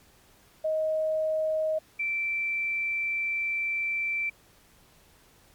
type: tone pair in turn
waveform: sine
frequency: 628 / 2338 Hz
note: D#5 / D7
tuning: +16 / -8 cents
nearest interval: octave + major seventh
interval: 2276 cents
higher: second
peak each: -24 / -26 dBFS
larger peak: first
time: 0.64-1.79 / 1.99-4.3 s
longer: second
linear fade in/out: 10 ms
effects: pink hiss -59 dBFS RMS until 5.54 s + MP3 96 kbps